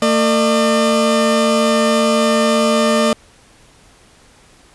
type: tone pair together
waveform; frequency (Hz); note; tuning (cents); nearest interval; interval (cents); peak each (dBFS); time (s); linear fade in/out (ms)
30% pulse; 225.9 / 603; A3 / D5; +46 / +46; octave + perfect fourth; 1700; -12; 0.02-3.13; 2
effects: pink hiss -48 dBFS RMS until 4.74 s + resampled to 24000 Hz